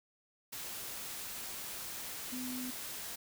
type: tone in noise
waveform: sine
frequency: 252.4 Hz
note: B3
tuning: 38 cents sharp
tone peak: -39 dBFS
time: 2.32-2.71 s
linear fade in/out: 10 ms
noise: white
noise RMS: -43 dBFS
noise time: 0.52-3.16 s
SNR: +1 dB
effects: none

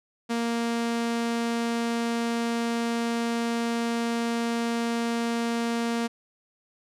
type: tone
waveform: sawtooth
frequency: 233.1 Hz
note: A#3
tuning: in tune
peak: -21 dBFS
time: 0.29-6.08 s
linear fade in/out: 20 ms
effects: low-pass 9000 Hz 12 dB/octave

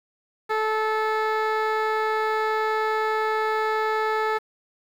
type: tone with low-pass filter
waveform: 15% pulse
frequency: 435.2 Hz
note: A4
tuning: 19 cents flat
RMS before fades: -24 dBFS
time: 0.49-4.39 s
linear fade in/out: 20 ms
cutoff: 2500 Hz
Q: 0.84
effects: 8-bit

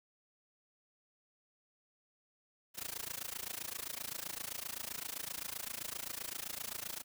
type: noise with amplitude modulation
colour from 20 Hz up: white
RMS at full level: -39 dBFS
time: 2.74-7.04 s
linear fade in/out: 50 ms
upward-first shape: sine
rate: 27.7 Hz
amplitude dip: 95%
effects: none

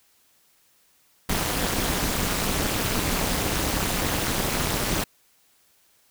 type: noise with amplitude modulation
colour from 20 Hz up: pink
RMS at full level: -21 dBFS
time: 1.29-5.04 s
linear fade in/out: 5 ms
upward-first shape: sine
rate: 218 Hz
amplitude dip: 100%
effects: white hiss -62 dBFS RMS until 6.1 s

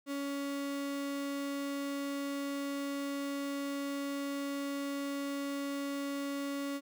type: tone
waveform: 35% pulse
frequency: 280.4 Hz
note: C#4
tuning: 20 cents sharp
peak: -33 dBFS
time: 0.06-6.81 s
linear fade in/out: 50 ms
effects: none

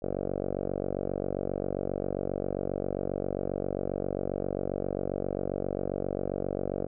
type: tone with low-pass filter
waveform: 5% pulse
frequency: 47.48 Hz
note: F#1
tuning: 45 cents sharp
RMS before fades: -32 dBFS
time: 0.02-6.87 s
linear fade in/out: 10 ms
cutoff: 580 Hz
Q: 2.5
effects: none

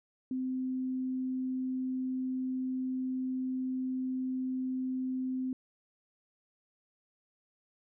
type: tone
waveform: sine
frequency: 258.1 Hz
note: C4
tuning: 23 cents flat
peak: -31 dBFS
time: 0.31-5.53 s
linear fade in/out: 2 ms
effects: none

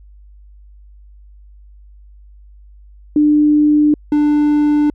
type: tone pair in turn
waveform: sine / triangle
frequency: 298.6 / 296.4 Hz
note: D4 / D4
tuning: +29 / +16 cents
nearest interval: unison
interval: 13 cents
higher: first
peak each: -8 dBFS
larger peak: neither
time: 3.16-3.94 / 4.12-4.9 s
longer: neither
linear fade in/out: 2 ms
effects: added 50 Hz sine -39 dBFS peak until 4.94 s

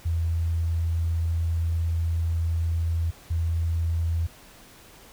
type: tone pair in turn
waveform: sine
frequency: 83 / 83 Hz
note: E2 / E2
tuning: +12 / +12 cents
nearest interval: unison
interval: 0 cents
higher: neither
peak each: -22 dBFS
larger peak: neither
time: 0.05-3.11 / 3.3-4.27 s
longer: first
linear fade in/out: 10 ms
effects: pink hiss -50 dBFS RMS until 5.12 s

